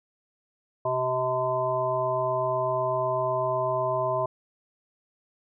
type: harmonic tone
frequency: 128 Hz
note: C3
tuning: 38 cents flat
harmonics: 1 / 3 / 5 / 7 / 8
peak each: -35 / -33 / -26 / -34 / -29 dBFS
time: 0.85-4.26 s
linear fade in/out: 5 ms
effects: none